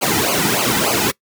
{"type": "noise with flanger", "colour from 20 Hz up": "pink", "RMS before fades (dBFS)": -17, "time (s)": [0.01, 1.12], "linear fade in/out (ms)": 20, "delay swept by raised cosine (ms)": [0.54, 1.84], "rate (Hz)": 3.4, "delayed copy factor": -0.95, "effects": ["noise-tail reverb RT60 0.1 s tail -22 dB re dry", "high-pass 100 Hz 12 dB/octave"]}